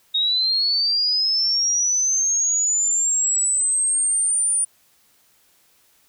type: linear sweep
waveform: sine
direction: up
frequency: 3729 to 9410 Hz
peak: -17 dBFS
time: 0.14-4.65 s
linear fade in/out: 10 ms
effects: white hiss -59 dBFS RMS until 6.08 s